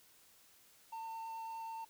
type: tone with vibrato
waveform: triangle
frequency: 902 Hz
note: A5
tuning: 43 cents sharp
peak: -40 dBFS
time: 0.92-1.85 s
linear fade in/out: 10 ms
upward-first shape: sine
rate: 9.3 Hz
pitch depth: 8 cents each way
effects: white hiss -65 dBFS RMS until 1.89 s